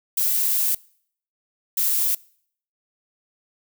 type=noise bursts at uneven times; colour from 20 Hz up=violet; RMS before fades=-21 dBFS; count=2; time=0.17-0.75 / 1.77-2.15 s; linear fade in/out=5 ms; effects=noise-tail reverb RT60 0.6 s tail -24 dB re dry